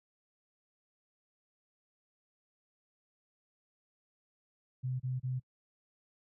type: tone bursts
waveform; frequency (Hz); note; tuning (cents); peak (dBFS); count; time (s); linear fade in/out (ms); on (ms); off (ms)
sine; 128.1; C3; -36; -32; 3; 4.83-5.4; 20; 170; 30
effects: noise-tail reverb RT60 0.1 s tail -23 dB re dry